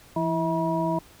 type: tone cluster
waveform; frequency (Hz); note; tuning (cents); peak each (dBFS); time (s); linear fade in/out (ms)
sine; 168.2 / 329.1 / 646 / 963; E3 / E4 / E5 / B5; +35 / -3 / -35 / -44; -28; 0.16-0.99; 5
effects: pink hiss -52 dBFS RMS until 1.2 s